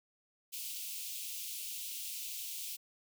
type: high-pass noise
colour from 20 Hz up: white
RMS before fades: -42 dBFS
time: 0.52-2.77 s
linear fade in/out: 20 ms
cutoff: 2500 Hz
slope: 48 dB/octave
effects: none